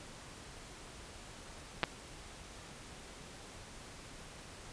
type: clicks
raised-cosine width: 0.3 ms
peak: -14 dBFS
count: 2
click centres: 1.832 / 1.838 s
effects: pink hiss -51 dBFS RMS until 4.72 s + resampled to 22050 Hz